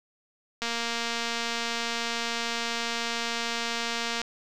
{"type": "click train", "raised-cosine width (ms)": 0.2, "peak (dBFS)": -13, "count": 839, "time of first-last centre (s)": [0.62, 4.217], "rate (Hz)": 233, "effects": []}